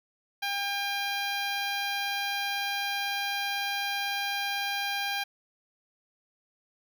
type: tone with notch filter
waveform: 10% pulse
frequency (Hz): 802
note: G5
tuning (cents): +39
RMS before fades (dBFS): -31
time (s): 0.42-5.24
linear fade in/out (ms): 10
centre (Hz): 8700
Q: 0.82
effects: none